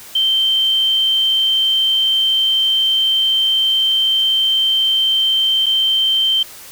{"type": "tone with dropouts", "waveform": "sine", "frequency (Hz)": 3122, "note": "G7", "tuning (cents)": -8, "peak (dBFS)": -12, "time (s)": [0.15, 6.43], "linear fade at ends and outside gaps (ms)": 5, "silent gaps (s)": [5.66, 5.664], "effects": ["white hiss -37 dBFS RMS until 6.71 s"]}